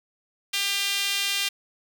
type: tone with high-pass filter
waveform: sawtooth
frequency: 398.2 Hz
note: G4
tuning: 27 cents sharp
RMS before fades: -26 dBFS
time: 0.53-1.49 s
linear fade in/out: 10 ms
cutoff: 2900 Hz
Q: 1.9
effects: none